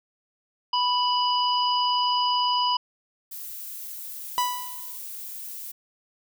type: harmonic tone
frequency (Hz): 987.8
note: B5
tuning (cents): 0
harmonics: 1 / 3 / 5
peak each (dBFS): -22 / -27 / -29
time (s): 0.73-2.77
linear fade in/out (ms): 5
type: noise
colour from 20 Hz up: violet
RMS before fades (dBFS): -37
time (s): 3.31-5.72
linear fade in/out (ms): 10
type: tone with exponential decay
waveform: 45% pulse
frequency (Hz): 987.8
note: B5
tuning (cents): 0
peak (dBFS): -19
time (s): 4.38-4.98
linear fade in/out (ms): 0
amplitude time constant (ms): 130
effects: none